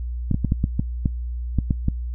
clicks, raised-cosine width 5 ms, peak -7 dBFS, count 10, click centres 0.313 / 0.344 / 0.447 / 0.521 / 0.641 / 0.795 / 1.058 / 1.587 / 1.708 / 1.884 s, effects noise-tail reverb RT60 0.1 s tail -23 dB re dry + added 60 Hz sine -25 dBFS peak until 2.14 s

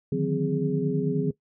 sine tone cluster, 148.4 / 157.8 / 181.9 / 257.5 / 413.4 Hz, D3 / D#3 / F#3 / C4 / G#4, +18 / +25 / -29 / -28 / -8 cents, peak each -29 dBFS, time 0.12-1.31 s, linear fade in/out 5 ms, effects noise-tail reverb RT60 0.1 s tail -17 dB re dry

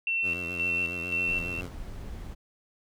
sine tone with tremolo, 2702 Hz, E7, 42 cents sharp, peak -25 dBFS, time 0.07-1.61 s, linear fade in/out 2 ms, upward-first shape square, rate 1.9 Hz, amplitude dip 55%
10% pulse tone with vibrato, 87 Hz, F2, 6 cents flat, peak -29 dBFS, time 0.22-1.7 s, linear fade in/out 50 ms, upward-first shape sine, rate 7.3 Hz, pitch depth 85 cents each way
brown noise, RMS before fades -39 dBFS, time 1.27-2.35 s, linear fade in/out 20 ms
effects none

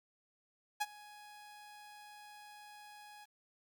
sawtooth tone with ADSR envelope, 834 Hz, G#5, 7 cents sharp, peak -27 dBFS, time 0.8-3.26 s, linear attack 16 ms, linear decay 36 ms, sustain -22 dB, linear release 26 ms, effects 11-bit

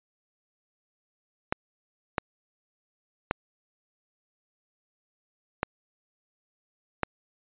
clicks, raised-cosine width 0.5 ms, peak -9 dBFS, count 5, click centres 1.525 / 2.182 / 3.311 / 5.631 / 7.033 s, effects resampled to 8000 Hz

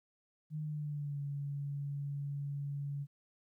sine tone with pitch glide, 153.1 to 142.02 Hz, D#3 to C#3, -28 to +42 cents, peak -36 dBFS, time 0.5-3.07 s, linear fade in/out 50 ms, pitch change -130 cents, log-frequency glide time 0.61-1.2 s, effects 13-bit

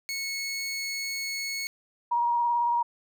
20% pulse tone, 2199 Hz, C#7, 14 cents flat, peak -25 dBFS, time 0.09-1.67 s, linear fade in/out 0 ms
sine tone with vibrato, 950 Hz, A#5, 33 cents sharp, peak -22 dBFS, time 2.11-2.83 s, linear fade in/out 10 ms, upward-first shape sine, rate 18 Hz, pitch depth 18 cents each way
effects none

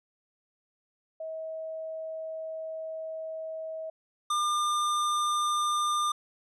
sine / square tone pair in turn, 640 / 1202.2 Hz, D#5 / D6, +49 / +40 cents, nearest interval major seventh, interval 1091 cents, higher second, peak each -34 / -26 dBFS, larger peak second, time 1.2-3.9 / 4.3-6.12 s, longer first, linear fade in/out 5 ms, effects resampled to 24000 Hz

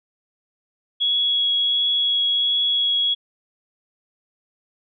sine tone with vibrato, 3342 Hz, G#7, 10 cents sharp, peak -17 dBFS, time 1-3.15 s, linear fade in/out 20 ms, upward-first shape triangle, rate 1.4 Hz, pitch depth 9 cents each way, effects none

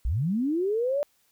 sine linear sweep, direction up, 46.25 to 594 Hz, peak -23 dBFS, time 0.05-1.03 s, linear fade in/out 0 ms, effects white hiss -67 dBFS RMS until 1.31 s

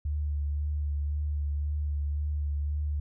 sine tone with vibrato, 73.42 Hz, D2, in tune, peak -27 dBFS, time 0.05-3 s, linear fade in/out 5 ms, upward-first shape sine, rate 1.9 Hz, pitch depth 23 cents each way, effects none

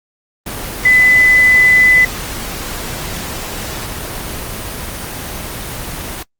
sine tone in noise, 2005 Hz, B6, 26 cents sharp, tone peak -6 dBFS, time 0.85-2.05 s, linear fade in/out 5 ms, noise pink, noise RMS -24 dBFS, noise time 0.46-6.23 s, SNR +15 dB, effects noise-tail reverb RT60 0.1 s tail -25 dB re dry + Opus 24 kbps

